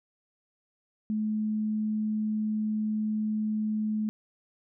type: tone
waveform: sine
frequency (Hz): 214.8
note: A3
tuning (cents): -41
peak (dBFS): -26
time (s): 1.1-4.09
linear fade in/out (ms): 0
effects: none